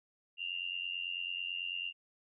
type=tone with amplitude modulation; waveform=sine; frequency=2794 Hz; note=F7; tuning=in tune; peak=-32 dBFS; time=0.37-1.93 s; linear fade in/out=50 ms; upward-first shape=sine; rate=89.1 Hz; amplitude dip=85%; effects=none